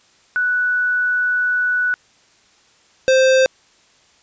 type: tone pair in turn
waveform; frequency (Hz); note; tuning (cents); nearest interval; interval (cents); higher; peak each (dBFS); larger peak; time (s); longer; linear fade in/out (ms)
sine / square; 1480 / 523.3; F#6 / C5; 0 / 0; octave + tritone; 1800; first; -15 / -11; second; 0.36-1.94 / 3.08-3.46; first; 0
effects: white hiss -54 dBFS RMS until 4.22 s + resampled to 16000 Hz